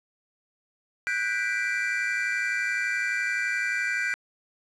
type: chord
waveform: triangle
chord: G major seventh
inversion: third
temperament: equal with one note detuned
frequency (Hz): 1480 / 1591.7 / 1975.5 / 2349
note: F#6 / G6 / B6 / D7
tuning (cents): 0 / +26 / 0 / 0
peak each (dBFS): -29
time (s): 1.07-4.14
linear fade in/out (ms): 0
effects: resampled to 24000 Hz + 8-bit